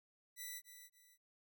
5% pulse tone with echo, 1975.5 Hz, B6, in tune, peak -35 dBFS, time 0.36-0.62 s, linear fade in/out 50 ms, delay 280 ms, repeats 2, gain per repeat -10 dB, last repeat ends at 1.18 s, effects none

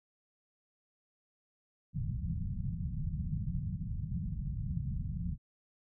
white low-pass noise, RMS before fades -36 dBFS, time 1.93-5.38 s, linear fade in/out 50 ms, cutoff 180 Hz, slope 48 dB/octave, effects none

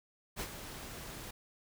pink noise with ADSR envelope, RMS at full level -37 dBFS, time 0.36-1.31 s, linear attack 47 ms, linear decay 61 ms, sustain -9 dB, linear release 6 ms, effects none

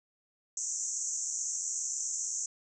pink band-pass noise, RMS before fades -35 dBFS, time 0.57-2.46 s, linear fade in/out 2 ms, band 6000 to 7600 Hz, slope 96 dB/octave, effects none

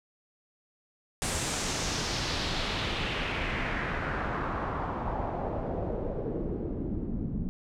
pink noise with low-pass filter sweep, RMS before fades -32 dBFS, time 1.22-7.49 s, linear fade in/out 0 ms, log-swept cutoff 9000 to 220 Hz, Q 2.1, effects none

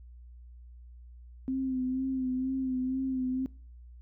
sine tone with vibrato, 260 Hz, C4, 11 cents flat, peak -28 dBFS, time 1.48-3.46 s, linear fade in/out 0 ms, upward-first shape sine, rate 2.1 Hz, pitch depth 36 cents each way, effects noise-tail reverb RT60 0.4 s tail -22 dB re dry + added 60 Hz sine -47 dBFS peak until 4.01 s

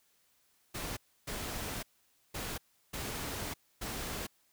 pink noise bursts at uneven times, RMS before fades -39 dBFS, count 5, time 0.74-0.97 / 1.27-1.83 / 2.34-2.58 / 2.93-3.54 / 3.81-4.27 s, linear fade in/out 10 ms, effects white hiss -71 dBFS RMS until 4.52 s

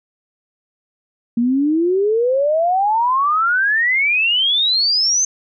sine exponential sweep, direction up, 229.8 to 6340 Hz, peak -13 dBFS, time 1.37-5.25 s, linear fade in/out 5 ms, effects none

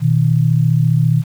sine tone pair together, 122.2 / 157 Hz, B2 / D#3, -18 / +16 cents, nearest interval major third, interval 434 cents, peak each -13 dBFS, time 0-1.24 s, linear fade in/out 50 ms, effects 7-bit

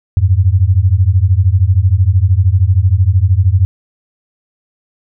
sine beating tone pair, 87.31 / 100.31 Hz, F2 / G2, 0 / +40 cents, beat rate 13 Hz, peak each -10 dBFS, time 0.17-3.65 s, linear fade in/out 0 ms, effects none

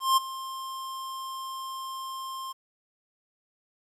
square tone with ADSR envelope, 1058 Hz, C6, 19 cents sharp, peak -18 dBFS, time 0-2.53 s, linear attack 170 ms, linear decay 16 ms, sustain -17 dB, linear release 16 ms, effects resampled to 32000 Hz + 10-bit

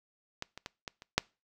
clicks, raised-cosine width 0.2 ms, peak -18 / -26 / -21 / -21 / -30 / -6 dBFS, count 6, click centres 0.424 / 0.576 / 0.661 / 0.878 / 1.021 / 1.18 s, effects noise-tail reverb RT60 0.3 s tail -24 dB re dry

